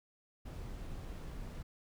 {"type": "noise", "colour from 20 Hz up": "brown", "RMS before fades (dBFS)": -44, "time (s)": [0.45, 1.63], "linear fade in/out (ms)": 10, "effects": []}